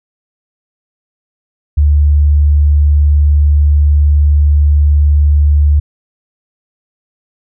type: tone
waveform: sine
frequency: 73.42 Hz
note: D2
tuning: in tune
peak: -5 dBFS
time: 1.77-5.8 s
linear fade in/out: 10 ms
effects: none